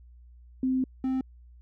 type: tone pair in turn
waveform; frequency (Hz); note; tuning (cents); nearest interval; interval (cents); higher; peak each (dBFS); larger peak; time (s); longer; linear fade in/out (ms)
sine / triangle; 259.4 / 261.4; C4 / C4; -15 / -1; unison; 14; second; -23; neither; 0.63-0.84 / 1.04-1.21; first; 2
effects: added 60 Hz sine -49 dBFS peak until 1.61 s